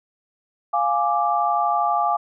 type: chord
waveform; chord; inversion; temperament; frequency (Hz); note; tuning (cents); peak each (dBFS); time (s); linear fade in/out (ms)
sine; D diminished; first; equal; 698.5 / 830.6 / 1174.7; F5 / Ab5 / D6; 0 / 0 / 0; -22; 0.73-2.17; 10
effects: none